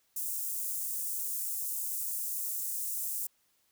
white high-pass noise, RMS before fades -35 dBFS, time 0.16-3.27 s, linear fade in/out 5 ms, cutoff 7500 Hz, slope 24 dB/octave, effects white hiss -72 dBFS RMS until 3.71 s

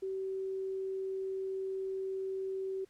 sine tone, 382.9 Hz, G4, 41 cents flat, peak -34 dBFS, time 0.02-2.85 s, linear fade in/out 10 ms, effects pink hiss -69 dBFS RMS until 2.89 s + low-pass 11000 Hz 12 dB/octave

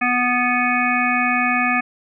harmonic tone with a mistuned harmonic, 246.4 Hz, B3, 4 cents flat, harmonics 1 / 3 / 5 / 7 / 9 / 10, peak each -23 / -23 / -23 / -23 / -23 / -23 dBFS, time 0.01-1.81 s, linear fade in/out 10 ms, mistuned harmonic 10, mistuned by +26 cents, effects none

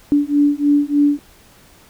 sine beating tone pair, 288 / 291.3 Hz, D4 / D4, -34 / -14 cents, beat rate 3.3 Hz, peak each -15 dBFS, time 0.12-1.19 s, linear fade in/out 0 ms, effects pink hiss -48 dBFS RMS until 1.89 s

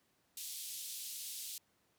white band-pass noise, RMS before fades -45 dBFS, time 0.37-1.58 s, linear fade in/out 2 ms, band 3100 to 14000 Hz, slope 24 dB/octave, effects pink hiss -75 dBFS RMS until 1.98 s + high-pass 100 Hz 12 dB/octave

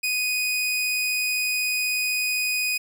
sawtooth tone, 2489 Hz, D#7, in tune, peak -19 dBFS, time 0.03-2.78 s, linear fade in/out 10 ms, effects none

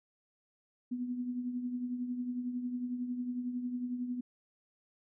sine tone with tremolo, 246.9 Hz, B3, in tune, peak -31 dBFS, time 0.91-4.21 s, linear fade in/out 10 ms, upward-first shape triangle, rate 11 Hz, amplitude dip 60%, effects none

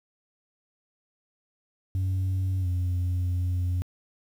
sine tone with pitch glide, 94 to 89.7 Hz, F#2 to F2, +28 to +47 cents, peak -21 dBFS, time 1.95-3.82 s, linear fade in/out 0 ms, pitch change -81 cents, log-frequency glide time 2.6-2.67 s, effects tanh soft clip ceiling -23 dBFS + 9-bit

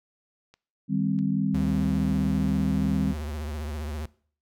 click train, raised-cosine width 0.2 ms, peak -34 dBFS, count 4, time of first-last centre 0.54-2.488 s, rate 1.54 Hz
sine chord, C minor, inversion first, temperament equal with one note detuned, 155.56 / 198.28 / 261.6 Hz, Eb3 / G3 / C4, 0 / +20 / 0 cents, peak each -28 / -25 / -28 dBFS, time 0.88-3.15 s, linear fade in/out 50 ms
square tone with vibrato, 75.1 Hz, D2, 39 cents sharp, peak -31 dBFS, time 1.54-4.06 s, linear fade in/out 5 ms, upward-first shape triangle, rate 15 Hz, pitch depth 120 cents each way
effects noise-tail reverb RT60 0.5 s tail -21 dB re dry

